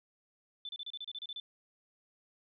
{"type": "tone bursts", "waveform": "sine", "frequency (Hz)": 3520, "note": "A7", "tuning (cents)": 0, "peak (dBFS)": -39, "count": 11, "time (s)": [0.65, 1.4], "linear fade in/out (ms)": 2, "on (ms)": 40, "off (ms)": 31, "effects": []}